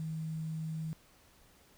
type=tone with quantisation; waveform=sine; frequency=159 Hz; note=D#3; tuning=38 cents sharp; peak=-35 dBFS; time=0-0.93 s; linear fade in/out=0 ms; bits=10; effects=pink hiss -63 dBFS RMS until 1.77 s